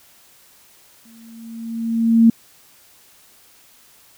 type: tone with exponential growth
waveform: sine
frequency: 228.3 Hz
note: A#3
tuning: 36 cents flat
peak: -6 dBFS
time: 1.05-2.3 s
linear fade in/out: 5 ms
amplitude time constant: 270 ms
effects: white hiss -51 dBFS RMS until 4.17 s